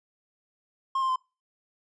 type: tone with pitch steps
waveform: triangle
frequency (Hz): 1068 / 1050.3 / 1032.8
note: C6 / C6 / C6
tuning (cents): +35 / +6 / -23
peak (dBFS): -22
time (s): 0.95-1.16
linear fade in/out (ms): 5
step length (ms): 70
effects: noise-tail reverb RT60 0.3 s tail -25 dB re dry + resampled to 22050 Hz